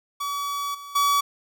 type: tone with level steps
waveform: 45% pulse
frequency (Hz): 1140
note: C#6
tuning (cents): +48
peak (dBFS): -26 / -37 / -18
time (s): 0.2-1.21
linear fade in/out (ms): 10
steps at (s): 0.74 / 0.95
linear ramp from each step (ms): 10
effects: none